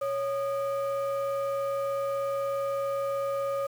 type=tone pair together; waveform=sine; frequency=554.4 / 1229.6 Hz; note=C#5 / D#6; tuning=0 / -21 cents; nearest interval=octave + major second; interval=1379 cents; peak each=-26 / -32 dBFS; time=0.01-3.67 s; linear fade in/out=10 ms; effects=tanh soft clip ceiling -24 dBFS + 8-bit